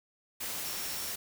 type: tone in noise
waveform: sine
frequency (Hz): 5500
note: F8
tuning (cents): -27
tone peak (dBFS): -44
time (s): 0.65-1.12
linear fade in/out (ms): 10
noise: white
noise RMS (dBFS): -37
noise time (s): 0.4-1.16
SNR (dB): -10
effects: none